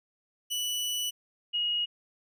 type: tone pair in turn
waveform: sawtooth / sine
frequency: 2960 / 2884 Hz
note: F#7 / F#7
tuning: 0 / -45 cents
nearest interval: unison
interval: 45 cents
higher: first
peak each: -26 dBFS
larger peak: neither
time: 0.5-1.11 / 1.53-1.86 s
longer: first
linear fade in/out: 20 ms
effects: none